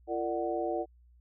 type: tone cluster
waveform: sine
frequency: 341.2 / 457.1 / 593 / 743 Hz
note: F4 / A#4 / D5 / F#5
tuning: -40 / -34 / +17 / +7 cents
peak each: -34 / -36 / -35 / -35 dBFS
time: 0.07-0.86 s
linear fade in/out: 50 ms
effects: added 60 Hz sine -57 dBFS peak until 1.2 s